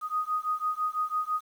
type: beating tone pair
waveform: sine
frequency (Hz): 1242 / 1248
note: D#6 / D#6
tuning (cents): -3 / +5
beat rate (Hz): 6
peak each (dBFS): -30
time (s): 0.01-1.41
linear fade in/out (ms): 50
effects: 9-bit